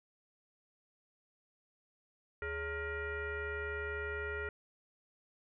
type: tone with frequency modulation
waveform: sine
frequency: 912 Hz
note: A#5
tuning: 38 cents flat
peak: -36 dBFS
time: 2.42-4.49 s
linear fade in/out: 2 ms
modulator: 494 Hz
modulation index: 2.2
effects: none